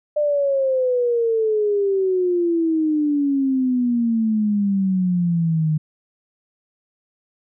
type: exponential sweep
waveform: sine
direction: down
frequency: 601 to 152.6 Hz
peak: -16 dBFS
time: 0.16-5.78 s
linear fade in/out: 10 ms
effects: none

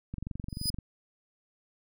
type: click train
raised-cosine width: 5 ms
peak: -24 dBFS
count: 16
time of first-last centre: 0.14-0.787 s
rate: 23.2 Hz
type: tone with exponential growth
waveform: sawtooth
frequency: 4978 Hz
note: D#8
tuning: in tune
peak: -22 dBFS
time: 0.49-0.7 s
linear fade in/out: 5 ms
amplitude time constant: 45 ms
effects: none

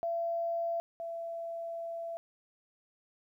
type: tone pair in turn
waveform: sine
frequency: 675 / 670.7 Hz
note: E5 / E5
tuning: +41 / +30 cents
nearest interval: unison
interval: 11 cents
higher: first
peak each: -30 / -36 dBFS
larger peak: first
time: 0.03-0.8 / 1-2.17 s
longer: second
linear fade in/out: 0 ms
effects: 12-bit

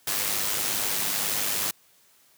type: noise with amplitude modulation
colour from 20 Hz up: white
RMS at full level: -25 dBFS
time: 0.07-1.71 s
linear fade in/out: 5 ms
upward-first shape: sine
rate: 102 Hz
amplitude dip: 45%
effects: white hiss -60 dBFS RMS until 2.37 s + high-pass 80 Hz 12 dB/octave

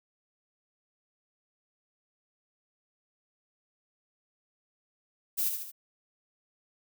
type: noise with echo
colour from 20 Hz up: violet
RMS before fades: -29 dBFS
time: 5.37-5.5 s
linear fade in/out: 20 ms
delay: 73 ms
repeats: 3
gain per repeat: -5 dB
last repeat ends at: 5.719 s
effects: none

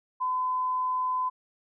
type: tone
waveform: sine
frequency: 1015 Hz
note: B5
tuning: 47 cents sharp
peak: -25 dBFS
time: 0.2-1.3 s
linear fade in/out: 20 ms
effects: none

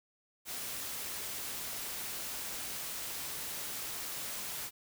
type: noise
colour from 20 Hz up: white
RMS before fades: -40 dBFS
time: 0.45-4.71 s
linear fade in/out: 50 ms
effects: none

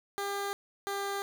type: tone pair in turn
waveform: 15% pulse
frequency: 400.5 / 398.4 Hz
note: G4 / G4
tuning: +37 / +28 cents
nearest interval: unison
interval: 9 cents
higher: first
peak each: -26 dBFS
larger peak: neither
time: 0.18-0.53 / 0.87-1.22 s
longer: neither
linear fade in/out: 0 ms
effects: none

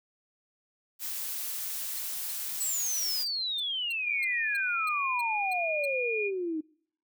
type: noise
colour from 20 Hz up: blue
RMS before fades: -35 dBFS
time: 0.99-3.26 s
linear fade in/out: 50 ms
type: tone bursts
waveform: 20% pulse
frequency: 4186 Hz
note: C8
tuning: in tune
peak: -34 dBFS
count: 13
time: 1.97-5.856 s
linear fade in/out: 5 ms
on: 22 ms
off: 300 ms
type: exponential sweep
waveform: sine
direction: down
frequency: 8000 to 305.1 Hz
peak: -29 dBFS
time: 2.6-6.61 s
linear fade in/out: 10 ms
type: tone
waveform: sine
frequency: 2434 Hz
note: D#7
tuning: 39 cents flat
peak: -30 dBFS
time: 4.04-6.31 s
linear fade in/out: 50 ms
effects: noise-tail reverb RT60 0.6 s tail -24 dB re dry

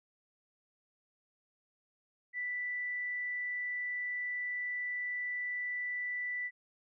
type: tone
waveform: sine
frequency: 1975.5 Hz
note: B6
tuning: in tune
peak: -34 dBFS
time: 2.33-6.51 s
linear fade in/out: 50 ms
effects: none

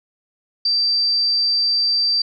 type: tone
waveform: sine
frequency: 4678 Hz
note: D8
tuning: 8 cents flat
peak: -15 dBFS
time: 0.65-2.22 s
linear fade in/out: 5 ms
effects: none

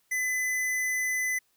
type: tone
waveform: square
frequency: 2012 Hz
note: B6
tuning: 32 cents sharp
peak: -27 dBFS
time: 0.11-1.39 s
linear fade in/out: 10 ms
effects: white hiss -70 dBFS RMS until 1.56 s

